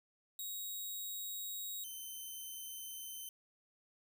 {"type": "tone pair in turn", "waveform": "5% pulse", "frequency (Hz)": [3800, 3073], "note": ["A#7", "G7"], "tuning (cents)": [33, -35], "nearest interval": "major third", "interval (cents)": 368, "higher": "first", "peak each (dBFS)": [-33, -36], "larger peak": "first", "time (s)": [[0.39, 1.84], [1.84, 3.29]], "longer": "neither", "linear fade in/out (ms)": 2, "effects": []}